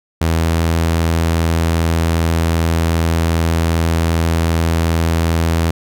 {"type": "tone with pitch glide", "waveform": "sawtooth", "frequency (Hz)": [82, 82.57], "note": ["E2", "E2"], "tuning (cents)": [-9, 3], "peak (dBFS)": -9, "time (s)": [0.21, 5.71], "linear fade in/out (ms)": 5, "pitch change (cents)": 12, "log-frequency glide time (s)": [0.41, 0.61], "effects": []}